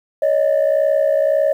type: tone pair together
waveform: sine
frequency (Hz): 560.5 / 622.3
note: C#5 / D#5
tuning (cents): +19 / 0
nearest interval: major second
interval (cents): 181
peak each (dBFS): -14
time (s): 0.22-1.53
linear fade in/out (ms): 5
effects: tanh soft clip ceiling -9 dBFS + 8-bit